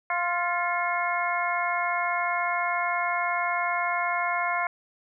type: harmonic tone with a mistuned harmonic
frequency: 349.2 Hz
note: F4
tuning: in tune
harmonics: 2 / 3 / 4 / 5 / 6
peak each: -29 / -29 / -32 / -34 / -30 dBFS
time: 0.1-4.67 s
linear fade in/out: 2 ms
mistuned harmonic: 6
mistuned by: +53 cents
effects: none